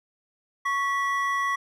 triangle tone pair together, 1111.1 / 1951 Hz, C#6 / B6, +4 / -22 cents, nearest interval minor seventh, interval 974 cents, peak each -23 / -26 dBFS, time 0.65-1.56 s, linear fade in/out 10 ms, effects none

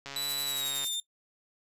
click train, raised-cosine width 0.2 ms, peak -23 dBFS, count 110, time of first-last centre 0.06-0.844 s, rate 139 Hz
sawtooth tone with pitch glide, 3951 to 3602 Hz, B7 to A7, 0 to +40 cents, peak -28 dBFS, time 0.16-1 s, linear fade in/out 2 ms, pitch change -160 cents, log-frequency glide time 0.45-0.88 s
violet noise with tremolo, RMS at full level -33 dBFS, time 0.2-0.97 s, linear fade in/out 50 ms, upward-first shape sine, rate 11 Hz, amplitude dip 75%
effects noise-tail reverb RT60 0.1 s tail -20 dB re dry + resampled to 32000 Hz

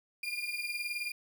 35% pulse beating tone pair, 2400 / 2419 Hz, D7 / D#7, +37 / -49 cents, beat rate 19 Hz, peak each -36 / -35 dBFS, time 0.23-1.12 s, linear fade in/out 5 ms, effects 10-bit

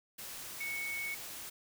sine tone in noise, 2217 Hz, C#7, in tune, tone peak -36 dBFS, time 0.6-1.15 s, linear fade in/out 10 ms, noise white, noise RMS -45 dBFS, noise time 0.18-1.5 s, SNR +6 dB, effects none

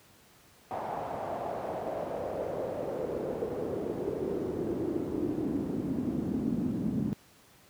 brown noise with band-pass filter sweep, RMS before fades -33 dBFS, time 0.71-7.13 s, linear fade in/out 0 ms, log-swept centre 800 to 220 Hz, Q 3.6, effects pink hiss -59 dBFS RMS until 7.69 s + high-pass 80 Hz 12 dB/octave

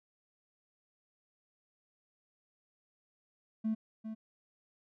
triangle tone with echo, 220 Hz, A3, in tune, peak -26 dBFS, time 3.64-3.75 s, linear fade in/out 20 ms, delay 400 ms, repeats 1, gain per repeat -10 dB, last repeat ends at 4.15 s, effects tanh soft clip ceiling -26 dBFS

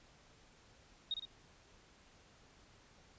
sine tone with echo, 3725 Hz, A#7, 2 cents flat, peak -34 dBFS, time 1.11-1.14 s, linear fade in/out 2 ms, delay 56 ms, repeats 2, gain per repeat -5 dB, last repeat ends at 1.252 s, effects pink hiss -64 dBFS RMS until 3.18 s + resampled to 16000 Hz

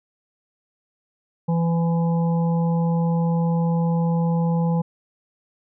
harmonic tone, 167.5 Hz, E3, 28 cents sharp, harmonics 1 / 3 / 5 / 6, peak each -18 / -29 / -31 / -39 dBFS, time 1.48-4.82 s, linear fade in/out 10 ms, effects none

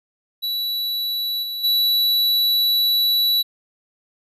square tone with level steps, 3936 Hz, B7, 7 cents flat, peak -22 / -26 / -16 dBFS, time 0.42-3.43 s, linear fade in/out 20 ms, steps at 1.42 / 1.63 s, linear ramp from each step 20 ms, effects resampled to 32000 Hz

